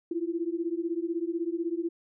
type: beating tone pair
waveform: sine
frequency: 329.6 / 345.6 Hz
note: E4 / F4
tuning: 0 / -18 cents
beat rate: 16 Hz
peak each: -31 dBFS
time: 0.11-1.89 s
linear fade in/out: 5 ms
effects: none